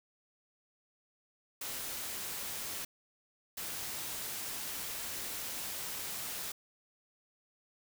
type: noise bursts at uneven times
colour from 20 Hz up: white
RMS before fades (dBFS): -40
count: 2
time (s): 1.61-2.85 / 3.57-6.52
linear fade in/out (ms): 5
effects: none